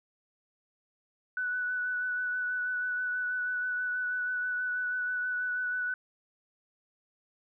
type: tone with vibrato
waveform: sine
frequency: 1486 Hz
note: F#6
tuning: 7 cents sharp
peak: -29 dBFS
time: 1.37-5.94 s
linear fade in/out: 2 ms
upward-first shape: sine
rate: 6.2 Hz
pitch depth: 18 cents each way
effects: none